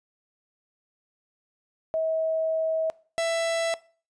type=tone pair in turn; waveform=sine / 45% pulse; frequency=642 / 663.9 Hz; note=E5 / E5; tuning=-46 / +12 cents; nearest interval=minor second; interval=58 cents; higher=second; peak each=-23 dBFS; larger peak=neither; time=1.94-2.9 / 3.18-3.74 s; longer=first; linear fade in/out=0 ms; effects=noise-tail reverb RT60 0.4 s tail -20 dB re dry + resampled to 22050 Hz